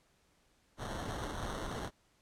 pink noise with sample-and-hold, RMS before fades -40 dBFS, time 0.77-1.91 s, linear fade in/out 50 ms, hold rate 2450 Hz, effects pink hiss -71 dBFS RMS until 2.21 s + low-pass 10000 Hz 12 dB/octave

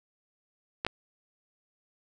clicks, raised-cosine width 0.3 ms, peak -13 dBFS, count 2, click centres 0.849 / 0.866 s, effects none

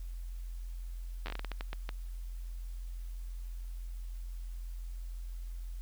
slowing click train, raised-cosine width 0.3 ms, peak -23 dBFS, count 12, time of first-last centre 1.26-1.891 s, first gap 10 ms, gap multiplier 1.32, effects added 43 Hz sine -38 dBFS peak until 5.81 s + white hiss -63 dBFS RMS until 5.81 s

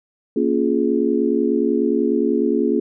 sine chord, Bb minor seventh, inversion none, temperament just, 233.1 / 279.7 / 349.6 / 419.5 Hz, Bb3 / Db4 / F4 / Ab4, 0 / +16 / +2 / +17 cents, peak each -21 dBFS, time 0.36-2.8 s, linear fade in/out 5 ms, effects none

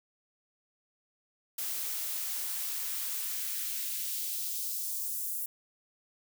blue noise with high-pass filter sweep, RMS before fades -35 dBFS, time 1.58-5.46 s, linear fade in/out 5 ms, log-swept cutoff 240 to 9700 Hz, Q 0.93, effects none

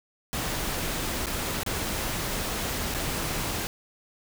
pink noise with dropouts, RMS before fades -30 dBFS, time 0.33-3.67 s, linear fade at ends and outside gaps 0 ms, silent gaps 1.259-1.268 / 1.633-1.663 / 2.941-2.947 s, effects none

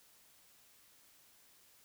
silence, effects white hiss -65 dBFS RMS until 1.84 s

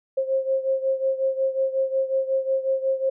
sine beating tone pair, 531 / 536.5 Hz, C5 / C5, +25 / +43 cents, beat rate 5.5 Hz, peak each -22 / -26 dBFS, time 0.17-3.1 s, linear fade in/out 10 ms, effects none

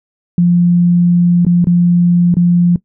sine tone with dropouts, 174.61 Hz, F3, in tune, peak -6 dBFS, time 0.38-2.76 s, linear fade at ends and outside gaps 2 ms, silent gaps 1.45-1.466 / 1.644-1.67 / 2.342-2.368 s, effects noise-tail reverb RT60 0.1 s tail -19 dB re dry

